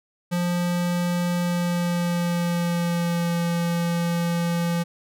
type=tone with pitch glide; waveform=square; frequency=175.4 to 170.9 Hz; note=F3 to F3; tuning=+8 to -37 cents; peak=-22 dBFS; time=0.31-4.84 s; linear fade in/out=20 ms; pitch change=-45 cents; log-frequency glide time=1.37-3.36 s; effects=none